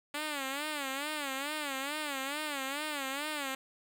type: tone with vibrato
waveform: 5% pulse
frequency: 285.7 Hz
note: D4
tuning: 48 cents flat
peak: -23 dBFS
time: 0.14-3.55 s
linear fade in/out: 5 ms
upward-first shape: sine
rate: 2.3 Hz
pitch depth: 130 cents each way
effects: none